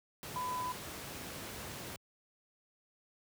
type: tone in noise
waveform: sine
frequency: 1001 Hz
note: B5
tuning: 23 cents sharp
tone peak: -35 dBFS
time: 0.36-0.72 s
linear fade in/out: 0 ms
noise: pink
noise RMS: -44 dBFS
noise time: 0.23-1.96 s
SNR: +6 dB
effects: high-pass 80 Hz 12 dB/octave